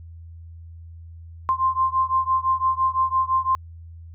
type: beating tone pair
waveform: sine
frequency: 1046.5 / 1052.4 Hz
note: C6 / C6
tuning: 0 / +10 cents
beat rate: 5.9 Hz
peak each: -21 / -22 dBFS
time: 1.49-3.55 s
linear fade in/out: 0 ms
effects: added 83 Hz sine -38 dBFS peak until 4.14 s